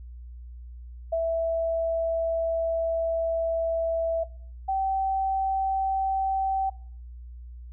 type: tone pair in turn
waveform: sine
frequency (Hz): 659.3 / 771.8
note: E5 / G5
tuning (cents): 0 / -27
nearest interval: minor third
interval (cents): 273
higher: second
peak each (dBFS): -22 / -23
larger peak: first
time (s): 1.12-4.24 / 4.68-6.7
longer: first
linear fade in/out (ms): 10
effects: noise-tail reverb RT60 0.5 s tail -21 dB re dry + added 60 Hz sine -39 dBFS peak until 7.72 s